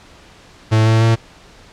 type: tone with pitch steps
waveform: 45% pulse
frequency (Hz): 110 / 111.66 / 113.35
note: A2 / A2 / A#2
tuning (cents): 0 / +26 / -48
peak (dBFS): -10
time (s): 0.71-1.16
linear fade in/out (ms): 20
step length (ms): 150
effects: pink hiss -44 dBFS RMS until 1.72 s + low-pass 6000 Hz 12 dB/octave